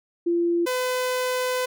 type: tone pair in turn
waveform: sine / sawtooth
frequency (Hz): 342.9 / 505.4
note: F4 / B4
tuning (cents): -32 / +40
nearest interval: perfect fifth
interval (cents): 672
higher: second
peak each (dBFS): -19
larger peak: neither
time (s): 0.26-0.66 / 0.66-1.66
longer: second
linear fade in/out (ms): 10
effects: none